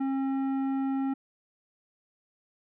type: tone with tanh clipping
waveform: sine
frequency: 269.7 Hz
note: C#4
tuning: 47 cents flat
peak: -28 dBFS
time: 0-1.14 s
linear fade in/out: 10 ms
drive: 11 dB
effects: none